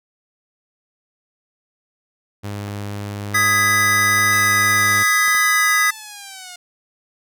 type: tone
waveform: sawtooth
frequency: 102.1 Hz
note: G#2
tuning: 29 cents flat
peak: -22 dBFS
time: 2.43-5.04 s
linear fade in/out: 20 ms
type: clicks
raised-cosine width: 0.5 ms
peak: -20 dBFS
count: 4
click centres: 2.682 / 4.185 / 5.28 / 5.349 s
type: chord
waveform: square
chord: G# minor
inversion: second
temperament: just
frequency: 1245.9 / 1661.2 / 1993.5 Hz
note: D#6 / G#6 / B6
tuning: +2 / 0 / +16 cents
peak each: -20 / -21 / -17 dBFS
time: 3.34-5.91 s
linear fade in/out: 10 ms
type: linear sweep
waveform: 5% pulse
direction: down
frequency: 1318.5 to 710 Hz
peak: -22 dBFS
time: 4.32-6.56 s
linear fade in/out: 5 ms
effects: none